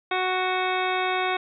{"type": "harmonic tone with a mistuned harmonic", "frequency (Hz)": 370, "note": "F#4", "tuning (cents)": 0, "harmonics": [1, 2, 3, 4, 5, 6, 7, 9, 10], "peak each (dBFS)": [-29, -27, -30, -32, -36, -31, -35, -39, -36], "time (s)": [0.11, 1.37], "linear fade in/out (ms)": 5, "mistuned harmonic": 9, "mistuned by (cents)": -19, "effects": []}